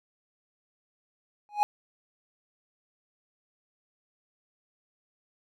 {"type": "tone with exponential growth", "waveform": "triangle", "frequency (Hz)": 830.6, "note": "G#5", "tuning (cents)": 0, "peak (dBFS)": -14, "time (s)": [1.49, 1.63], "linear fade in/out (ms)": 0, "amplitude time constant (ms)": 29, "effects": []}